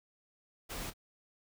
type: noise with echo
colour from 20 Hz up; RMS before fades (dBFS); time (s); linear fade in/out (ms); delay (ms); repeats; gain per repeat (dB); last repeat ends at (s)
pink; -41; 0.69-0.91; 20; 27; 1; -12; 0.937
effects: none